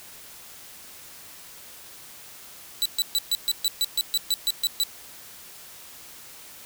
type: tone bursts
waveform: sawtooth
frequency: 3951 Hz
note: B7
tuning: in tune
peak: -17 dBFS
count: 13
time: 2.82-4.835 s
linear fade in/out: 0 ms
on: 35 ms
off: 130 ms
effects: white hiss -45 dBFS RMS until 6.65 s